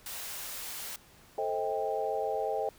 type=high-pass noise; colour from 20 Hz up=white; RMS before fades=-40 dBFS; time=0.06-0.96 s; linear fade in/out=2 ms; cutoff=490 Hz; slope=12 dB/octave
type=chord; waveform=sine; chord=A half-diminished seventh; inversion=none; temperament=just; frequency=440 / 528 / 633.6 / 792 Hz; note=A4 / C5 / Eb5 / G5; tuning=0 / +16 / +31 / +18 cents; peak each=-34 / -36 / -35 / -34 dBFS; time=1.38-2.69 s; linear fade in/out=2 ms
effects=pink hiss -58 dBFS RMS until 2.78 s